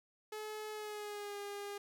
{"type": "tone with pitch glide", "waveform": "sawtooth", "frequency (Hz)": [428.3, 405.9], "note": ["A4", "G#4"], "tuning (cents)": [-47, -40], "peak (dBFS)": -38, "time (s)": [0.32, 1.78], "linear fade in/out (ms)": 5, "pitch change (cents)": -93, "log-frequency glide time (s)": [0.71, 1.38], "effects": []}